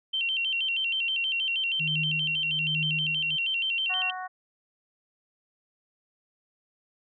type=tone with vibrato; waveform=sine; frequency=2921 Hz; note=F#7; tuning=23 cents flat; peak=-25 dBFS; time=0.13-4.11 s; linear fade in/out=10 ms; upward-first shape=square; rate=6.3 Hz; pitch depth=110 cents each way
type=tone with tremolo; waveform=sine; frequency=154.4 Hz; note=D#3; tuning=13 cents flat; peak=-29 dBFS; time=1.79-3.37 s; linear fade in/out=20 ms; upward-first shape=triangle; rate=1.2 Hz; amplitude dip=85%
type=harmonic tone; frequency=370 Hz; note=F#4; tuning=in tune; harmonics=2 / 3 / 4 / 5; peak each=-35 / -39 / -41 / -43 dBFS; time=3.89-4.28 s; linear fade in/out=20 ms
effects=none